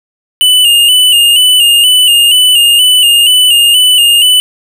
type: tone with vibrato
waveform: square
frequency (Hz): 2909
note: F#7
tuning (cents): -30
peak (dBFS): -4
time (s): 0.41-4.4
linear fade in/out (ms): 0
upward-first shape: square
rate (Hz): 2.1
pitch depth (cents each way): 48
effects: 7-bit